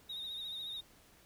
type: tone with vibrato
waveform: triangle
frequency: 3729 Hz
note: A#7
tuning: in tune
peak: -38 dBFS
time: 0.09-0.81 s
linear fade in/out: 10 ms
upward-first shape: sine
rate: 14 Hz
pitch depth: 48 cents each way
effects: tanh soft clip ceiling -34 dBFS + pink hiss -63 dBFS RMS until 1.25 s